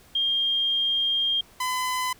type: tone pair in turn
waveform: sine / sawtooth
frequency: 3212 / 1011.7 Hz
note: G7 / B5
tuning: +41 / +41 cents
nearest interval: octave + minor sixth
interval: 2000 cents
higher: first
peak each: -21 dBFS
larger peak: neither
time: 0.15-1.41 / 1.6-2.13 s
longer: first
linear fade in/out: 5 ms
effects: pink hiss -54 dBFS RMS until 2.19 s